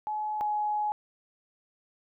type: tone pair in turn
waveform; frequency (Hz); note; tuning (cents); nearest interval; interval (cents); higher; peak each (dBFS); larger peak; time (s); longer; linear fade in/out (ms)
sine; 851 / 841.2; G#5 / G#5; +42 / +22; unison; 20; first; -29 / -26; second; 0.07-0.41 / 0.41-0.92; second; 0
effects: none